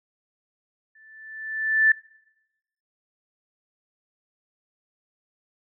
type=tone with exponential growth; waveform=sine; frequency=1760 Hz; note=A6; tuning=in tune; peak=-12 dBFS; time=0.95-1.92 s; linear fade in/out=5 ms; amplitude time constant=210 ms; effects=noise-tail reverb RT60 0.9 s tail -23 dB re dry